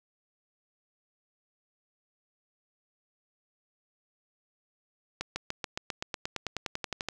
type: accelerating click train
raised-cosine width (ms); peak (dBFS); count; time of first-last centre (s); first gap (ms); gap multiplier
0.2; -15; 18; 5.21-7.087; 150; 0.96
effects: none